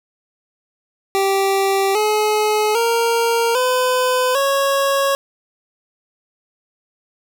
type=tone with pitch steps; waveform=25% pulse; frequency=390.3 / 425.6 / 464.1 / 506.2 / 552 Hz; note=G4 / G#4 / A#4 / B4 / C#5; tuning=-8 / +42 / -8 / +43 / -7 cents; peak=-11 dBFS; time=1.15-5.15 s; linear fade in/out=0 ms; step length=800 ms; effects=none